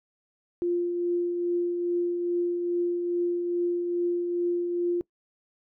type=tone with tremolo; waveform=sine; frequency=349.2 Hz; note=F4; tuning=in tune; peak=-22 dBFS; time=0.62-5.01 s; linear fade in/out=0 ms; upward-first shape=triangle; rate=2.4 Hz; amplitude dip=40%; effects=noise-tail reverb RT60 0.1 s tail -23 dB re dry